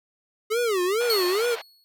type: tone with vibrato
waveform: square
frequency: 415.3 Hz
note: G#4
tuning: in tune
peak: -22 dBFS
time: 0.5-1.56 s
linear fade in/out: 20 ms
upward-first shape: sine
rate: 2.3 Hz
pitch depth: 270 cents each way
type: band-pass noise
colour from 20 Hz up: pink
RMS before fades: -37 dBFS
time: 1-1.62 s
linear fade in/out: 10 ms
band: 560 to 4200 Hz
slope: 24 dB/octave
type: tone with exponential decay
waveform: 45% pulse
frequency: 4361 Hz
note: C#8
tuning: 29 cents flat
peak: -20 dBFS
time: 1.1-1.84 s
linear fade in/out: 0 ms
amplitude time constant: 160 ms
effects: none